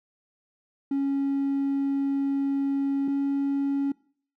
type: tone pair in turn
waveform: triangle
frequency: 276.5 / 278.4 Hz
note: C#4 / C#4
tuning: -4 / +8 cents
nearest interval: unison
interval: 12 cents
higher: second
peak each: -20 dBFS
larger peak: neither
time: 0.91-3.08 / 3.08-3.92 s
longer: first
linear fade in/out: 5 ms
effects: noise-tail reverb RT60 0.5 s tail -24 dB re dry + tanh soft clip ceiling -18 dBFS